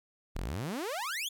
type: exponential sweep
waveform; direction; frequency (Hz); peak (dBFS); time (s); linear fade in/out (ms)
sawtooth; up; 32.72 to 3568; -30; 0.35-1.29; 10
effects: 12-bit